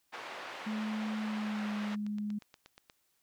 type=band-pass noise; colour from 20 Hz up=pink; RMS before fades=-44 dBFS; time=0.12-1.96 s; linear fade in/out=20 ms; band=640 to 2700 Hz; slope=12 dB/octave
type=tone with pitch glide; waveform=sine; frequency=215.6 to 208.7 Hz; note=A3 to G#3; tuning=-35 to +9 cents; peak=-33 dBFS; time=0.66-2.39 s; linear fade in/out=10 ms; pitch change=-56 cents; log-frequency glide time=1.2-1.78 s
type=click train; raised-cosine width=0.2 ms; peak=-34 dBFS; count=13; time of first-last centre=1.47-2.899 s; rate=8.4 Hz
effects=white hiss -75 dBFS RMS until 3.22 s